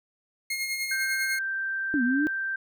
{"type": "tone with tremolo", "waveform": "sawtooth", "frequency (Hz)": 2145, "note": "C7", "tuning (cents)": 42, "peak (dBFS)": -23, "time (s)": [0.5, 1.39], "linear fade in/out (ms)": 5, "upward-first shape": "sine", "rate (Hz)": 10, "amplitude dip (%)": 45}
{"type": "tone", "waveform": "sine", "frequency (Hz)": 1568, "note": "G6", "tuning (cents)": 0, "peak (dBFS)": -27, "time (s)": [0.91, 2.56], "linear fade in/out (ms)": 5}
{"type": "exponential two-way sweep", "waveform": "sine", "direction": "down then up", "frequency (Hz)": [311.1, 235.8, 311.1], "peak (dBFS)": -22, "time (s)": [1.94, 2.27], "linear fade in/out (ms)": 0, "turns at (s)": 2.03}
{"effects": []}